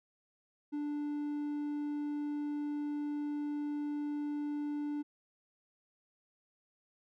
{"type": "tone", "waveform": "triangle", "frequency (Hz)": 293.7, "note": "D4", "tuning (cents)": 0, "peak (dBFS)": -32, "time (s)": [0.72, 5.03], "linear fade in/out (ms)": 20, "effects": []}